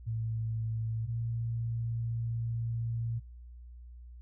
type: tone pair in turn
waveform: sine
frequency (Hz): 112.4 / 115.69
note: A2 / A#2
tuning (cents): +37 / -13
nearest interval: unison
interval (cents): 50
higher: second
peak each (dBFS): -31 / -31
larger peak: neither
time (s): 0.06-1.07 / 1.07-3.2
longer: second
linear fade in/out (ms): 20
effects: noise-tail reverb RT60 0.4 s tail -25 dB re dry + added 60 Hz sine -46 dBFS peak until 4.21 s